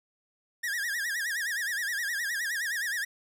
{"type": "tone with vibrato", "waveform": "45% pulse", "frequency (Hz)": 1760, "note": "A6", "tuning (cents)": 0, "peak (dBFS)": -29, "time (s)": [0.63, 3.05], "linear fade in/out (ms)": 10, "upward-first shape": "sine", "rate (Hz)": 9.6, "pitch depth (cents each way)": 170, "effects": []}